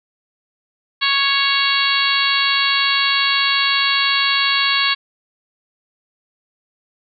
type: harmonic tone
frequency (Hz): 554.4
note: C#5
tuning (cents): 0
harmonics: 2 / 3 / 4 / 5 / 6 / 7 / 8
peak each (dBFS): -22 / -22 / -22 / -22 / -22 / -22 / -22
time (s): 1.01-4.95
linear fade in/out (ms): 20
effects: none